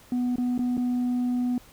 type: tone with dropouts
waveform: sine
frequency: 246.9 Hz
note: B3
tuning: in tune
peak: -20 dBFS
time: 0.12-1.58 s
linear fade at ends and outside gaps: 2 ms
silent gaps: 0.358-0.382 / 0.579-0.591 / 0.77-0.777 s
effects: tanh soft clip ceiling -22 dBFS + pink hiss -53 dBFS RMS until 1.72 s